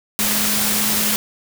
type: tone in noise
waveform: sine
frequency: 210.3 Hz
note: G#3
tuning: 22 cents sharp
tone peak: -26 dBFS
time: 0.19-1.16 s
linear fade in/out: 0 ms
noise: white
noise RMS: -19 dBFS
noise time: 0.19-1.16 s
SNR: -10 dB
effects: none